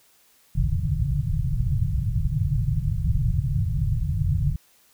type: low-pass noise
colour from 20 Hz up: white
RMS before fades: -23 dBFS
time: 0.55-4.56 s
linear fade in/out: 5 ms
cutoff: 160 Hz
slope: 96 dB/octave
effects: white hiss -59 dBFS RMS until 4.93 s